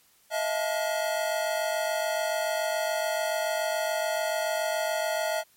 square tone cluster, 635 / 682 / 868 / 1430 Hz, D#5 / F5 / A5 / F6, +35 / -41 / -24 / +41 cents, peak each -29 / -33 / -35 / -37 dBFS, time 0.3-5.44 s, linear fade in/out 50 ms, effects white hiss -62 dBFS RMS until 5.56 s + MP3 64 kbps

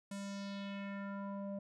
square tone with low-pass filter sweep, 198.8 Hz, G3, 25 cents sharp, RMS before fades -43 dBFS, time 0.11-1.59 s, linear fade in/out 5 ms, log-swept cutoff 9200 to 580 Hz, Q 2.3, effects none

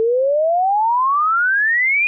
sine exponential sweep, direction up, 440 to 2476 Hz, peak -13 dBFS, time 0-2.07 s, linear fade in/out 0 ms, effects none

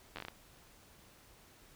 slowing click train, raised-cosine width 0.3 ms, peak -26 dBFS, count 7, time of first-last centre 0.16-0.284 s, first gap 11 ms, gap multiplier 1.25, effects pink hiss -61 dBFS RMS until 1.75 s

